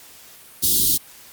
white band-stop noise, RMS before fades -17 dBFS, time 0.62-0.98 s, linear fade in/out 20 ms, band 370 to 3400 Hz, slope 48 dB/octave, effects white hiss -45 dBFS RMS until 1.32 s + Opus 48 kbps

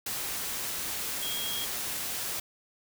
sine tone in noise, 3267 Hz, G#7, 29 cents flat, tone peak -34 dBFS, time 1.22-1.65 s, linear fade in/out 5 ms, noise white, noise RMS -34 dBFS, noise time 0.06-2.4 s, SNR -3 dB, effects none

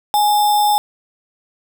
sine tone with sample-and-hold, 832 Hz, G#5, 3 cents sharp, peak -11 dBFS, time 0.14-0.78 s, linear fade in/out 0 ms, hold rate 4410 Hz, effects none

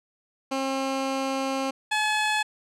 15% pulse tone pair in turn, 268.3 / 854.3 Hz, C4 / G#5, +44 / +49 cents, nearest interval octave + minor sixth, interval 2005 cents, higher second, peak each -19 / -16 dBFS, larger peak second, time 0.51-1.71 / 1.91-2.43 s, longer first, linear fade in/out 10 ms, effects low-pass 8000 Hz 12 dB/octave

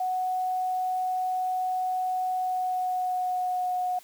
sine tone with pitch glide, 740 to 729 Hz, F#5 to F#5, 0 to -26 cents, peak -25 dBFS, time 0-3.99 s, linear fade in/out 5 ms, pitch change -26 cents, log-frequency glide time 2.32-3.73 s, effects white hiss -53 dBFS RMS until 4.03 s

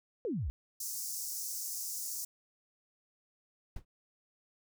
sine exponential sweep, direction down, 523.3 to 54.6 Hz, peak -32 dBFS, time 0.25-0.5 s, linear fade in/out 0 ms
pink high-pass noise, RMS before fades -39 dBFS, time 0.8-2.25 s, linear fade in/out 5 ms, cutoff 5300 Hz, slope 48 dB/octave
brown noise with exponential decay, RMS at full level -35 dBFS, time 3.76-3.85 s, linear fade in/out 5 ms, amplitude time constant 19 ms
effects none

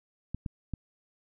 clicks, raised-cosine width 5 ms, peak -21 dBFS, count 3, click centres 0.346 / 0.462 / 0.737 s, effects none

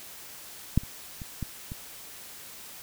clicks, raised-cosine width 5 ms, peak -8 / -30 / -26 / -19 / -24 dBFS, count 5, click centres 0.776 / 0.835 / 1.218 / 1.427 / 1.719 s, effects white hiss -45 dBFS RMS until 2.82 s

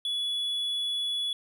triangle tone, 3404 Hz, G#7, 42 cents sharp, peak -26 dBFS, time 0.05-1.33 s, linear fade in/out 2 ms, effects none

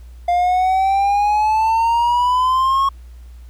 triangle exponential sweep, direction up, 698.5 to 1100 Hz, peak -11 dBFS, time 0.28-2.89 s, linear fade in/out 5 ms, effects added 60 Hz sine -35 dBFS peak until 3.49 s + pink hiss -56 dBFS RMS until 3.49 s

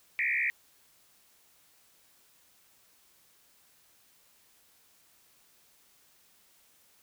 sine tone with frequency modulation, 2129 Hz, C7, 30 cents sharp, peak -26 dBFS, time 0.19-0.5 s, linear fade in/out 0 ms, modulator 67 Hz, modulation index 4.5, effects white hiss -64 dBFS RMS until 7.02 s

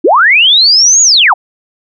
sine linear two-way sweep, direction up then down, 261.6 to 6850 to 620 Hz, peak -3 dBFS, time 0.04-1.34 s, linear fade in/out 10 ms, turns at 1.02 s, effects none

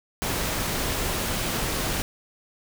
pink noise, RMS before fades -27 dBFS, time 0.22-2.02 s, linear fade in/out 0 ms, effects none

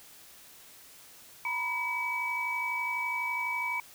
sine tone cluster, 941 / 993 / 2285 Hz, A#5 / B5 / D7, +16 / +9 / -48 cents, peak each -37 / -36 / -31 dBFS, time 1.45-3.8 s, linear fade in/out 2 ms, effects white hiss -53 dBFS RMS until 3.94 s

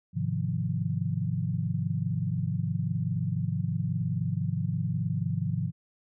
sine chord, F minor seventh, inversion first, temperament equal with one note detuned, 104.91 / 130.81 / 155.56 / 174.61 Hz, Ab2 / C3 / Eb3 / F3, +18 / 0 / 0 / 0 cents, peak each -32 dBFS, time 0.13-5.72 s, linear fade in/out 50 ms, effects none

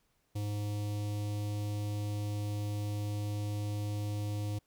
square tone with notch filter, 103.83 Hz, G#2, in tune, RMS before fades -35 dBFS, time 0.35-4.59 s, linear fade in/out 10 ms, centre 1500 Hz, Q 0.62, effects pink hiss -75 dBFS RMS until 4.66 s

